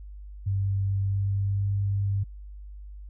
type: tone with pitch glide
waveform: sine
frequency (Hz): 98 to 99.48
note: G2 to G2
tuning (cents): 0 to +26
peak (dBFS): -23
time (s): 0.46-2.24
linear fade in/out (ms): 10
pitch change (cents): +26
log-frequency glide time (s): 0.98-1.61
effects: added 50 Hz sine -39 dBFS peak until 3.09 s